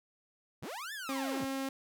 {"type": "linear two-way sweep", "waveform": "sawtooth", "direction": "up then down", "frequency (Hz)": [66.4, 1794, 66.4], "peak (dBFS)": -36, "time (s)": [0.62, 1.45], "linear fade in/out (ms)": 10, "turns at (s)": 0.93}
{"type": "tone", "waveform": "sawtooth", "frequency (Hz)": 269.3, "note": "C#4", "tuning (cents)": -50, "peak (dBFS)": -30, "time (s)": [1.09, 1.69], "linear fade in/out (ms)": 2}
{"effects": []}